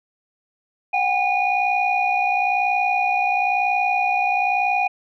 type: tone cluster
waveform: sine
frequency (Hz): 736 / 797 / 2454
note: F#5 / G5 / D#7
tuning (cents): -9 / +28 / -25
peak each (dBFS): -21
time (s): 0.93-4.88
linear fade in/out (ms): 10
effects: tanh soft clip ceiling -9 dBFS